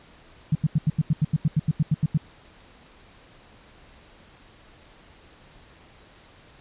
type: tone bursts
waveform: sine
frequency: 153.2 Hz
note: D#3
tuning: 27 cents flat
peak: -16 dBFS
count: 15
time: 0.52-2.176 s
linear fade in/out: 5 ms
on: 32 ms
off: 84 ms
effects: pink hiss -52 dBFS RMS until 6.6 s + resampled to 8000 Hz